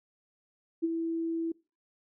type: tone with ADSR envelope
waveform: sine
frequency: 329.8 Hz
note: E4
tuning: 1 cent sharp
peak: -23 dBFS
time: 0.82-1.52 s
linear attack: 22 ms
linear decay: 29 ms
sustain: -6 dB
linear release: 5 ms
effects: noise-tail reverb RT60 0.3 s tail -23 dB re dry

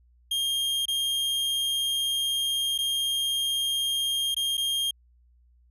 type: tone with dropouts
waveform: 45% pulse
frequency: 3218 Hz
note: G7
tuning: 45 cents sharp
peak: -24 dBFS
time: 0.31-4.91 s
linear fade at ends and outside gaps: 5 ms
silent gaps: 0.856-0.881 / 2.779-2.786 / 4.346-4.365 / 4.571-4.577 s
effects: added 60 Hz sine -57 dBFS peak until 5.7 s + resampled to 32000 Hz

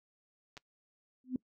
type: clicks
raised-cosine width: 0.2 ms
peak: -31 dBFS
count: 2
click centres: 0.569 / 0.576 s
type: tone with exponential growth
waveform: sine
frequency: 254.7 Hz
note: C4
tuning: 46 cents flat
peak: -27 dBFS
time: 1.24-1.36 s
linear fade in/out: 2 ms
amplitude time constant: 26 ms
effects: noise-tail reverb RT60 0.1 s tail -22 dB re dry

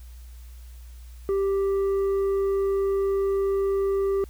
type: tone with tanh clipping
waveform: sine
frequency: 392.2 Hz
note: G4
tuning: 1 cent sharp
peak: -22 dBFS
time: 1.29-4.24 s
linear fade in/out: 0 ms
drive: 5 dB
effects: added 60 Hz sine -40 dBFS peak until 4.29 s + white hiss -57 dBFS RMS until 4.29 s

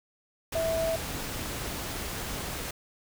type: tone in noise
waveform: sine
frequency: 654 Hz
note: E5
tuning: 14 cents flat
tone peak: -26 dBFS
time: 0.55-0.96 s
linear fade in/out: 5 ms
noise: pink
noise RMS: -35 dBFS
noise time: 0.52-2.71 s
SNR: +6 dB
effects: none

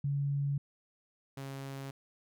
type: tone pair in turn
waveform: sine / sawtooth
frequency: 141.2 / 136.47 Hz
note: C#3 / C#3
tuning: +32 / -27 cents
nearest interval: minor second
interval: 59 cents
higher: first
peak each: -29 / -36 dBFS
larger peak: first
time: 0.04-0.58 / 1.37-1.91 s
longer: neither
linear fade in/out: 5 ms
effects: none

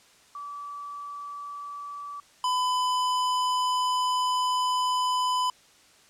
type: tone pair in turn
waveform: sine / square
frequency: 1153 / 1004.3 Hz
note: D6 / B5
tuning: -32 / +29 cents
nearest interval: major second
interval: 239 cents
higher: first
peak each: -35 / -24 dBFS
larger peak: second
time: 0.35-2.2 / 2.44-5.5 s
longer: second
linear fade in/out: 2 ms
effects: white hiss -57 dBFS RMS until 6.09 s + low-pass 8000 Hz 12 dB/octave

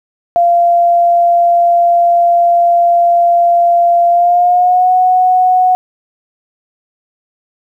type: tone with pitch glide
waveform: sine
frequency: 691 to 736.3 Hz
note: F5 to F#5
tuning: -19 to -9 cents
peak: -6 dBFS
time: 0.36-5.75 s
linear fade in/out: 0 ms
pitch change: +110 cents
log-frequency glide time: 4.09-4.92 s
effects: 8-bit

